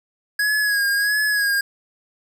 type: tone with vibrato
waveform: square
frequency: 1661.2 Hz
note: G#6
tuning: in tune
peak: -18 dBFS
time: 0.39-1.61 s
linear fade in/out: 5 ms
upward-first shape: sine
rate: 1.5 Hz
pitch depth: 47 cents each way
effects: none